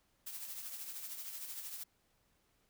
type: noise with tremolo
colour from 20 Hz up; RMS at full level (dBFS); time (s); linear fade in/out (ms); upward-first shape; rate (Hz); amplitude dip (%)
blue; -43; 0.26-1.84; 10; triangle; 13; 55
effects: pink hiss -75 dBFS RMS until 2.69 s